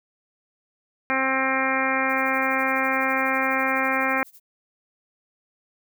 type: harmonic tone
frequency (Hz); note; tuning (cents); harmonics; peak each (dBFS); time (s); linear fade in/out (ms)
265; C4; +22; 1 / 2 / 3 / 4 / 5 / 6 / 7 / 8 / 9; -29 / -29 / -29 / -29 / -29 / -29 / -29 / -29 / -29; 1.1-4.23; 0
type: noise with tremolo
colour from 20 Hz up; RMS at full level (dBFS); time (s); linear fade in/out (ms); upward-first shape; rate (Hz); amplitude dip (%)
violet; -46; 2.09-4.4; 5; sine; 12; 90
effects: none